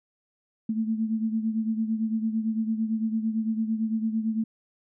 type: beating tone pair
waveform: sine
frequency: 220 / 228.9 Hz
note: A3 / A#3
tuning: 0 / -31 cents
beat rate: 8.9 Hz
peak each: -25 / -31 dBFS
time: 0.69-4.44 s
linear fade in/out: 5 ms
effects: none